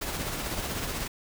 pink noise with tremolo, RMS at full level -31 dBFS, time 0.01-1.08 s, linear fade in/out 10 ms, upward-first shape triangle, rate 16 Hz, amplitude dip 40%, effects none

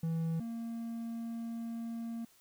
triangle tone pair in turn, 163.7 / 230.4 Hz, E3 / A#3, -12 / -20 cents, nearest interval tritone, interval 592 cents, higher second, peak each -29 / -35 dBFS, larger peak first, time 0.03-0.4 / 0.4-2.25 s, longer second, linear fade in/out 5 ms, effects white hiss -65 dBFS RMS until 2.4 s

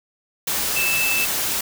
sine tone in noise, 2637 Hz, E7, in tune, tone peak -20 dBFS, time 0.76-1.25 s, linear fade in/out 5 ms, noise white, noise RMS -23 dBFS, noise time 0.47-1.61 s, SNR 0 dB, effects none

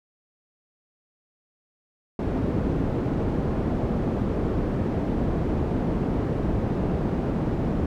white low-pass noise, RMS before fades -25 dBFS, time 2.19-7.86 s, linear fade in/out 2 ms, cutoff 310 Hz, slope 12 dB/octave, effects none

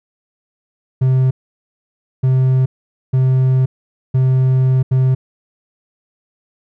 triangle tone bursts at uneven times, 130.1 Hz, C3, 9 cents flat, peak -8 dBFS, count 5, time 1.01-1.31 / 2.23-2.66 / 3.13-3.66 / 4.14-4.83 / 4.91-5.15 s, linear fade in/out 10 ms, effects none

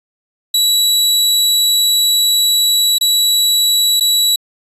sawtooth tone with dropouts, 3917 Hz, B7, 15 cents flat, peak -7 dBFS, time 0.54-4.36 s, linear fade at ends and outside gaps 5 ms, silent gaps 2.984-3.01 / 3.999-4.007 s, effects resampled to 32000 Hz

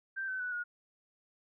sine tone with pitch steps, 1567 / 1524.2 / 1482.5 / 1441.9 Hz, G6 / G6 / F#6 / F#6, -1 / -49 / +3 / -45 cents, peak -34 dBFS, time 0.16-0.64 s, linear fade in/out 20 ms, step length 120 ms, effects none

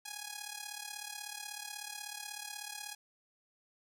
5% pulse tone with amplitude modulation, 830.6 Hz, G#5, in tune, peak -27 dBFS, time 0.05-2.95 s, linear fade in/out 10 ms, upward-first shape sine, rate 36.3 Hz, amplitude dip 75%, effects none

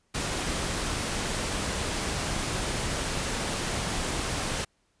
pink noise, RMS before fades -30 dBFS, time 0.14-4.65 s, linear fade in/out 10 ms, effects pink hiss -71 dBFS RMS until 5 s + resampled to 22050 Hz

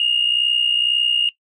sine tone pair together, 2794 / 2856 Hz, F7 / F7, 0 / +38 cents, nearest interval unison, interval 38 cents, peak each -19 / -16 dBFS, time 0-1.29 s, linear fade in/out 2 ms, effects noise-tail reverb RT60 0.1 s tail -18 dB re dry + tanh soft clip ceiling -8 dBFS

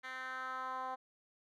10% pulse tone with band-pass filter sweep, 258.9 Hz, C4, 18 cents flat, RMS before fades -42 dBFS, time 0.03-0.96 s, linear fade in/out 20 ms, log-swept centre 2100 to 860 Hz, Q 2.8, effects none

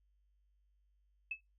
sine tone with exponential decay, 2605 Hz, E7, 21 cents flat, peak -33 dBFS, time 1.31-1.41 s, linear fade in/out 5 ms, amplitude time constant 20 ms, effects noise-tail reverb RT60 0.2 s tail -22 dB re dry + added 50 Hz sine -70 dBFS peak until 1.58 s

